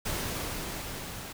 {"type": "noise with level ramp", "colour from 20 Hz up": "pink", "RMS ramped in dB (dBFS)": [-32, -41], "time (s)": [0.05, 1.33], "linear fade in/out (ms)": 10, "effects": []}